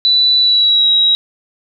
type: tone with pitch glide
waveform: sine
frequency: 3971 to 3842 Hz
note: B7 to B7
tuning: +9 to -48 cents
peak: -8 dBFS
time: 0.05-1.15 s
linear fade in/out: 0 ms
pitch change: -57 cents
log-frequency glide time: 0.39-0.89 s
effects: none